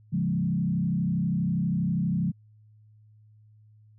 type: tone with frequency modulation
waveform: sine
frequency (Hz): 174.61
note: F3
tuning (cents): 0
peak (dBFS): -23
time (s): 0.12-2.32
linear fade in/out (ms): 20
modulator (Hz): 32.4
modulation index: 1.2
effects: added 107 Hz sine -53 dBFS peak until 3.98 s